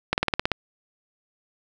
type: slowing click train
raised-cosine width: 0.3 ms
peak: -5 dBFS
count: 8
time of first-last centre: 0.13-0.517 s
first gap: 49 ms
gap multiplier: 1.04
effects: none